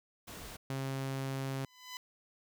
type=noise; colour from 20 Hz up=pink; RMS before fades=-47 dBFS; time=0.27-0.57 s; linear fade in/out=10 ms
type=tone; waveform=sawtooth; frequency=134.7 Hz; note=C#3; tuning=49 cents flat; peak=-31 dBFS; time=0.7-1.65 s; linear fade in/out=2 ms
type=tone with exponential growth; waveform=10% pulse; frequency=1005 Hz; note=B5; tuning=30 cents sharp; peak=-31 dBFS; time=1.51-1.97 s; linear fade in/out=1 ms; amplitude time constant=99 ms
effects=none